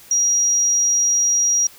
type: tone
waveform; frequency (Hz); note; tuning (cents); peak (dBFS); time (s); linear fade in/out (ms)
sine; 5730; F8; +44; -14; 0.11-1.67; 2
effects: white hiss -45 dBFS RMS until 1.78 s